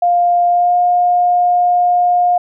sine tone with pitch glide, 702 to 711.4 Hz, F5 to F5, +9 to +32 cents, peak -9 dBFS, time 0.02-2.38 s, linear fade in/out 5 ms, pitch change +23 cents, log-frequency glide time 0.49-0.76 s, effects none

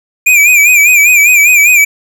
square tone with vibrato, 2394 Hz, D7, 33 cents sharp, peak -4 dBFS, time 0.26-1.85 s, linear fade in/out 10 ms, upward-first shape sine, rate 5 Hz, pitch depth 85 cents each way, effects none

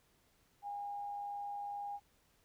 sine tone with amplitude modulation, 813 Hz, G#5, 37 cents flat, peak -38 dBFS, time 0.62-2 s, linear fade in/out 50 ms, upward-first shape sine, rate 102 Hz, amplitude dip 30%, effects pink hiss -72 dBFS RMS until 2.44 s

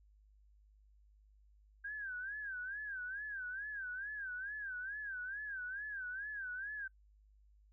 sine tone with vibrato, 1589 Hz, G6, 23 cents sharp, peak -40 dBFS, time 1.84-6.88 s, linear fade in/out 10 ms, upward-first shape sine, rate 2.3 Hz, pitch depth 140 cents each way, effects noise-tail reverb RT60 0.1 s tail -24 dB re dry + added 51 Hz sine -63 dBFS peak until 7.72 s

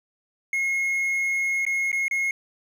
triangle tone with dropouts, 2161 Hz, C#7, 45 cents flat, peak -20 dBFS, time 0.53-2.31 s, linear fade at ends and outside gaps 2 ms, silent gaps 1.652-1.665 / 1.917-1.928 / 2.082-2.111 s, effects none

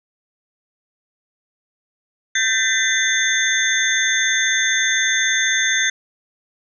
sine tone cluster, 1557 / 1792 / 2016 / 3542 / 6340 Hz, G6 / A6 / B6 / A7 / G8, -12 / +31 / +35 / +11 / +19 cents, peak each -22 dBFS, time 2.35-5.9 s, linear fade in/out 5 ms, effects none

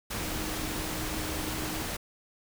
sine tone in noise, 311.1 Hz, D#4, in tune, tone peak -39 dBFS, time 0.2-1.82 s, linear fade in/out 10 ms, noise pink, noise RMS -34 dBFS, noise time 0.1-1.97 s, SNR -8 dB, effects none

